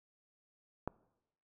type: click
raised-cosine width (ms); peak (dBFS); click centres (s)
1; -21; 0.876
effects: noise-tail reverb RT60 0.9 s tail -23 dB re dry